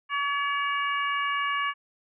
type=harmonic tone; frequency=568 Hz; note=C#5; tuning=42 cents sharp; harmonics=2 / 3 / 4 / 5; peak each=-27 / -31 / -33 / -35 dBFS; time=0.09-1.74 s; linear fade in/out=50 ms; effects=none